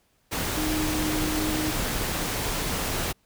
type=tone in noise; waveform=sine; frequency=309 Hz; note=D#4; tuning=12 cents flat; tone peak=-27 dBFS; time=0.56-1.72 s; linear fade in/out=20 ms; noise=pink; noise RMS=-28 dBFS; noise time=0.31-3.13 s; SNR=-2 dB; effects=pink hiss -67 dBFS RMS until 3.25 s